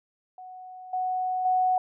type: tone with level steps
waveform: sine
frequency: 740 Hz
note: F#5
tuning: in tune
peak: -40 / -25 / -20 dBFS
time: 0.38-1.78 s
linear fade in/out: 2 ms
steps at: 0.93 / 1.45 s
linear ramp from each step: 5 ms
effects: none